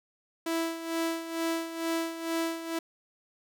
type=tone with tremolo; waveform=sawtooth; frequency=329.6 Hz; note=E4; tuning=in tune; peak=-23 dBFS; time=0.46-2.79 s; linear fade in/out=5 ms; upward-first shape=sine; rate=2.2 Hz; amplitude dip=70%; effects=none